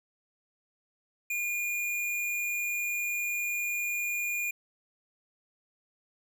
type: tone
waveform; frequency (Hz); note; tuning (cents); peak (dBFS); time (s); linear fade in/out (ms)
square; 2425; D#7; -45; -30; 1.3-4.51; 5
effects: none